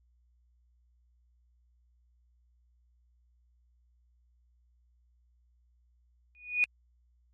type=tone with exponential growth; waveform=sine; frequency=2466 Hz; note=D#7; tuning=16 cents flat; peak=-19 dBFS; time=6.35-6.64 s; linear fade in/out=0 ms; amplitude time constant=62 ms; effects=added 60 Hz sine -64 dBFS peak until 7.33 s + MP3 48 kbps